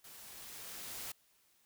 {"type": "noise with level ramp", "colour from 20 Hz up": "white", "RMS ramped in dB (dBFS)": [-54, -43], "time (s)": [0.04, 1.12], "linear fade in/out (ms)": 5, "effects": ["white hiss -71 dBFS RMS until 1.65 s"]}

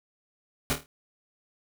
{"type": "noise with echo", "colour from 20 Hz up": "pink", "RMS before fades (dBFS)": -26, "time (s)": [0.7, 0.73], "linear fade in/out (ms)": 0, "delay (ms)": 26, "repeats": 5, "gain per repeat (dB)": -7, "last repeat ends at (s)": 0.86, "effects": []}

